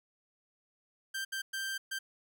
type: tone bursts at uneven times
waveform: sawtooth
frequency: 1572 Hz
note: G6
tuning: 4 cents sharp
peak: -31 dBFS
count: 4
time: 1.14-1.25 / 1.32-1.42 / 1.53-1.78 / 1.91-1.99 s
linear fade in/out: 10 ms
effects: none